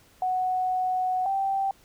sine tone pair in turn, 740 / 779.9 Hz, F#5 / G5, 0 / -9 cents, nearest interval minor second, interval 91 cents, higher second, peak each -23 dBFS, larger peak neither, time 0.22-1.26 / 1.26-1.71 s, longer first, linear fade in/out 2 ms, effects pink hiss -58 dBFS RMS until 1.84 s

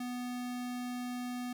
square tone, 246.9 Hz, B3, in tune, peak -37 dBFS, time 0-1.53 s, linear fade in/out 5 ms, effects none

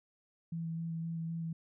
sine tone with vibrato, 164.9 Hz, E3, 1 cent sharp, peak -35 dBFS, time 0.52-1.53 s, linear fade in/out 5 ms, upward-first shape square, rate 3.9 Hz, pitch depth 11 cents each way, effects none

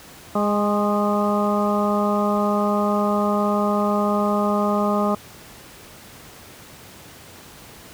harmonic tone with a mistuned harmonic, 205.9 Hz, G#3, 15 cents flat, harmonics 1 / 2 / 3 / 4 / 5 / 6, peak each -21 / -26 / -24 / -28 / -28 / -26 dBFS, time 0.35-5.15 s, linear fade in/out 5 ms, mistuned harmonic 5, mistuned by +40 cents, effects pink hiss -43 dBFS RMS until 7.93 s + high-pass 60 Hz 12 dB/octave

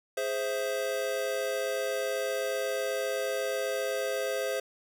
square chord, Ab augmented, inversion none, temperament equal, 415.3 / 523.3 / 659.3 Hz, Ab4 / C5 / E5, 0 / 0 / 0 cents, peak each -36 / -32 / -36 dBFS, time 0.17-4.6 s, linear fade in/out 5 ms, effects none

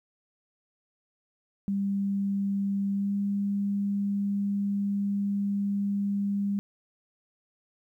sine tone with pitch glide, 198.3 to 200.7 Hz, G3 to G3, +20 to +41 cents, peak -25 dBFS, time 1.68-6.59 s, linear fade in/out 0 ms, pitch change +21 cents, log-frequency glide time 2.93-3.15 s, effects 11-bit

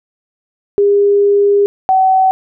sine tone pair in turn, 404.8 / 758 Hz, G#4 / F#5, -44 / +42 cents, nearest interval major seventh, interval 1086 cents, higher second, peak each -7 dBFS, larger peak neither, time 0.78-1.66 / 1.89-2.31 s, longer first, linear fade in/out 0 ms, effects none

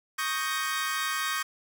sawtooth chord, Eb dominant seventh, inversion third, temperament equal, 1108.7 / 1244.5 / 1568 / 1864.7 Hz, Db6 / Eb6 / G6 / Bb6, 0 / 0 / 0 / 0 cents, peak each -30 dBFS, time 0.18-1.43 s, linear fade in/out 10 ms, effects none

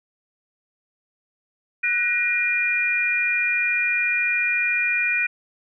sine tone cluster, 1483 / 1886 / 2420 Hz, F#6 / A#6 / D#7, +4 / +20 / -49 cents, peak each -27 / -27 / -20 dBFS, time 1.83-5.27 s, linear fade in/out 10 ms, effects none

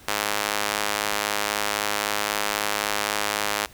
sawtooth tone with high-pass filter, 103.83 Hz, G#2, in tune, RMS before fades -26 dBFS, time 0.08-3.66 s, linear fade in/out 5 ms, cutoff 800 Hz, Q 0.56, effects pink hiss -49 dBFS RMS until 3.73 s

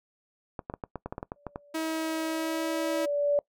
clicks, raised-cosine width 1 ms, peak -20 dBFS, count 12, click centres 0.592 / 0.699 / 0.739 / 0.838 / 0.957 / 1.06 / 1.125 / 1.181 / 1.229 / 1.319 / 1.467 / 1.559 s
sine tone with exponential growth, 578 Hz, D5, 28 cents flat, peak -20 dBFS, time 1.36-3.39 s, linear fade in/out 1 ms, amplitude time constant 440 ms
sawtooth tone with pitch glide, 320.3 to 324 Hz, E4 to E4, -50 to -30 cents, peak -25 dBFS, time 1.74-3.06 s, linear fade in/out 10 ms, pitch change +20 cents, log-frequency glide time 2.25-2.64 s
effects noise-tail reverb RT60 0.1 s tail -22 dB re dry

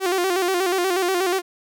sawtooth tone with vibrato, 367 Hz, F#4, 14 cents flat, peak -15 dBFS, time 0-1.42 s, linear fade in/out 50 ms, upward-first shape square, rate 8.3 Hz, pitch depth 73 cents each way, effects none

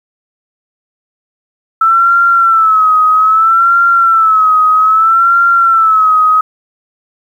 sine tone with vibrato, 1318.5 Hz, E6, in tune, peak -5 dBFS, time 1.81-6.41 s, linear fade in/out 5 ms, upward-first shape sine, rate 0.62 Hz, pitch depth 81 cents each way, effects 7-bit

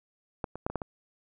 clicks, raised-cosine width 1 ms, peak -17 / -24 / -14 / -22 / -15 / -21 dBFS, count 6, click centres 0.442 / 0.556 / 0.665 / 0.7 / 0.757 / 0.818 s, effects none

